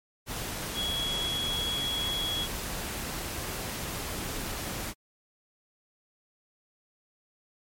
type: tone in noise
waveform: sine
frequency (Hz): 3337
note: G#7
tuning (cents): +8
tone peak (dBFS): -29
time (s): 0.74-2.48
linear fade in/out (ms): 50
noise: pink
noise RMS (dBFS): -35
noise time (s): 0.26-4.94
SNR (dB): +3
effects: MP3 64 kbps